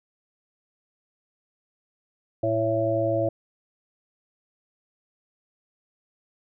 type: harmonic tone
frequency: 111.2 Hz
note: A2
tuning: 19 cents sharp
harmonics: 1 / 3 / 5 / 6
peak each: -29 / -28 / -25 / -26 dBFS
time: 2.43-3.29 s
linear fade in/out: 5 ms
effects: none